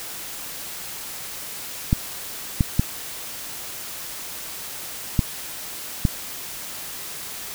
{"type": "clicks", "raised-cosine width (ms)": 5, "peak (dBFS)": -4, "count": 5, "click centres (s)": [1.929, 2.608, 2.795, 5.192, 6.052], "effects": ["white hiss -34 dBFS RMS until 7.54 s"]}